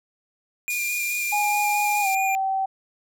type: tone with vibrato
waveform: square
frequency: 2414 Hz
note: D7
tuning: 47 cents sharp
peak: -25 dBFS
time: 0.68-2.35 s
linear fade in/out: 0 ms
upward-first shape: square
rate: 4.7 Hz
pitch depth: 15 cents each way
type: band-pass noise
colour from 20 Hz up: white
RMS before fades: -34 dBFS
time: 0.7-2.15 s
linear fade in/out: 2 ms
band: 3800 to 16000 Hz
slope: 48 dB/octave
type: tone with pitch glide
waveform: sine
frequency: 830.6 to 770.5 Hz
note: G#5 to G5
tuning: 0 to -30 cents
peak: -21 dBFS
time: 1.32-2.66 s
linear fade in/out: 10 ms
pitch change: -130 cents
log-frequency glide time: 2.01-2.07 s
effects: none